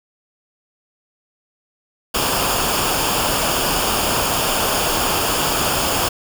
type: noise with comb filter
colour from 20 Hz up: pink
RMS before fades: -19 dBFS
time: 2.14-6.09 s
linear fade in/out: 10 ms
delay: 0.5 ms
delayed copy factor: -0.6
effects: none